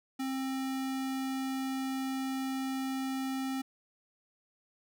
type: tone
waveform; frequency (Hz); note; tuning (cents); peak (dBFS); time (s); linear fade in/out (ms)
square; 265.2; C4; +23; -33; 0.19-3.62; 10
effects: none